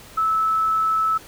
sine tone, 1306 Hz, E6, 17 cents flat, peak -17 dBFS, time 0.17-1.18 s, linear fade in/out 10 ms, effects pink hiss -44 dBFS RMS until 1.27 s

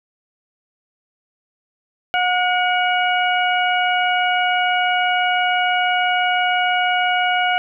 harmonic tone with a mistuned harmonic, 725 Hz, F#5, 35 cents flat, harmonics 1 / 2 / 3 / 4, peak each -18 / -21 / -23 / -24 dBFS, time 2.14-7.58 s, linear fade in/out 0 ms, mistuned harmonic 3, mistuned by +61 cents, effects none

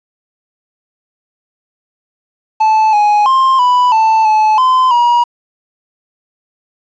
triangle tone with pitch steps, 872 / 834 / 1056 / 990 / 884 / 863 / 1027 / 957 Hz, A5 / G#5 / C6 / B5 / A5 / A5 / C6 / A#5, -16 / +7 / +16 / +4 / +8 / -34 / -33 / +45 cents, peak -5 dBFS, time 2.6-5.24 s, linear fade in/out 10 ms, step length 330 ms, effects resampled to 16000 Hz + 7-bit

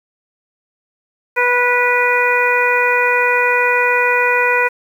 harmonic tone, 490.3 Hz, B4, 13 cents flat, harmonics 1 / 2 / 3 / 4 / 5, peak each -18 / -18 / -18 / -18 / -18 dBFS, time 1.36-4.69 s, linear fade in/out 20 ms, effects 7-bit

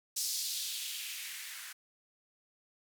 violet noise with band-pass filter sweep, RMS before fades -39 dBFS, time 0.16-1.73 s, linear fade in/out 10 ms, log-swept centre 5500 to 1500 Hz, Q 2, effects none

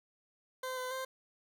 20% pulse tone with pitch steps, 515 / 508 / 523 Hz, C5 / B4 / C5, -28 / +49 / -1 cents, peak -32 dBFS, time 0.63-1.05 s, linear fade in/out 5 ms, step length 140 ms, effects 10-bit

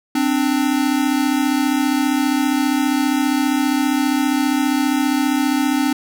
square tone pair together, 261.1 / 296.1 Hz, C4 / D4, -3 / +14 cents, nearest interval major second, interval 217 cents, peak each -19 dBFS, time 0.15-5.93 s, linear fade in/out 5 ms, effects none

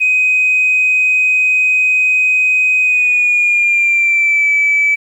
sine tone with pitch glide, 2511 to 2303 Hz, D#7 to D7, +15 to -34 cents, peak -8 dBFS, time 0-4.96 s, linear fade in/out 20 ms, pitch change -149 cents, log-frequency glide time 2.81-4.49 s, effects tanh soft clip ceiling -5 dBFS + 8-bit

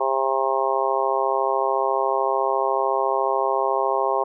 harmonic tone, 133.9 Hz, C3, 40 cents sharp, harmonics 3 / 4 / 5 / 6 / 7 / 8, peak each -26 / -26 / -26 / -26 / -26 / -26 dBFS, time 0-4.24 s, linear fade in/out 10 ms, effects none

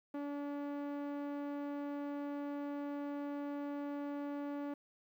sawtooth tone with low-pass filter, 287 Hz, D4, 40 cents flat, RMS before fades -41 dBFS, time 0.14-4.74 s, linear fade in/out 5 ms, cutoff 1300 Hz, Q 0.51, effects 12-bit

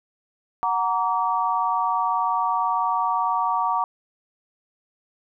sine chord, Gb augmented, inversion none, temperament equal with one note detuned, 740 / 932.3 / 1150.5 Hz, Gb5 / Bb5 / D6, 0 / 0 / -36 cents, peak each -26 / -23 / -24 dBFS, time 0.63-3.84 s, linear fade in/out 0 ms, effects none

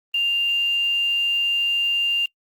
sine tone with quantisation, 2794 Hz, F7, in tune, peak -18 dBFS, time 0.14-2.26 s, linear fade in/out 5 ms, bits 7, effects noise-tail reverb RT60 0.1 s tail -25 dB re dry + Opus 24 kbps

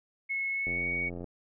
sine tone with pitch glide, 2186 to 2238 Hz, C#7 to C#7, -25 to +16 cents, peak -29 dBFS, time 0.29-1.1 s, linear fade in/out 20 ms, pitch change +41 cents, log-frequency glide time 0.51-0.88 s
click train, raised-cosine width 2 ms, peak -27 dBFS, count 51, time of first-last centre 0.67-1.243 s, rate 87.3 Hz
effects none

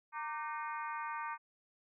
harmonic tone with a mistuned harmonic, 307.1 Hz, D#4, 23 cents flat, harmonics 3 / 4 / 5 / 6 / 7 / 8, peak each -41 / -42 / -46 / -51 / -51 / -54 dBFS, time 0.12-1.38 s, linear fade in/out 50 ms, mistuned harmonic 4, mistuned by -70 cents, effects none

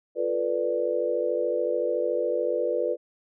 sine chord, B half-diminished seventh, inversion second, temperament equal, 349.2 / 440 / 493.9 / 587.3 Hz, F4 / A4 / B4 / D5, 0 / 0 / 0 / 0 cents, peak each -31 / -31 / -26 / -29 dBFS, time 0.15-2.97 s, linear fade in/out 50 ms, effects none

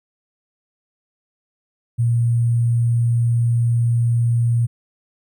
sine tone with sample-and-hold, 117.8 Hz, A#2, 19 cents sharp, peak -14 dBFS, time 1.98-4.67 s, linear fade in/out 20 ms, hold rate 8820 Hz, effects none

